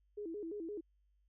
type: tone with vibrato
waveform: sine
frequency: 370 Hz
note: F#4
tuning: in tune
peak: -40 dBFS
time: 0.17-0.81 s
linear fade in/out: 10 ms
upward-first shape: square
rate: 5.8 Hz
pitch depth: 200 cents each way
effects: added 50 Hz sine -70 dBFS peak until 1.28 s